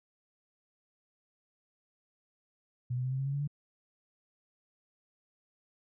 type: tone with pitch steps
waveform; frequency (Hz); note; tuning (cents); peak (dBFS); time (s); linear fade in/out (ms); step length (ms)
sine; 123.47 / 126.36 / 129.31 / 132.33 / 135.42 / 138.59 / 141.83 / 145.14; B2 / B2 / C3 / C3 / C#3 / C#3 / C#3 / D3; 0 / +40 / -20 / +20 / -40 / 0 / +40 / -20; -30; 2.9-3.476; 10; 72
effects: none